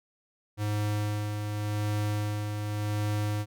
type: tone with tremolo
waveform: square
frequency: 104.8 Hz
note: G#2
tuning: 16 cents sharp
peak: -27 dBFS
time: 0.57-3.46 s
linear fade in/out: 50 ms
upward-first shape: sine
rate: 0.88 Hz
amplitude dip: 40%
effects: none